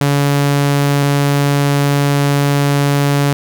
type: tone pair in turn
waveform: sawtooth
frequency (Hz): 142.2 / 142.2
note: C#3 / C#3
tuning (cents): +45 / +45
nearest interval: unison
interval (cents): 0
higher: neither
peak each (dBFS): -7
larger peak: neither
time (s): 0.01-1.03 / 1.03-3.33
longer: second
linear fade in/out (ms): 0
effects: none